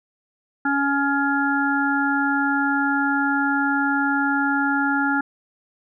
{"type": "harmonic tone", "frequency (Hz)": 280, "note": "C#4", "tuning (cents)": 18, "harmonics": [1, 3, 5, 6], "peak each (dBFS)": [-22, -25, -22, -28], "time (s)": [0.65, 5.21], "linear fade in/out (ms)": 5, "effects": []}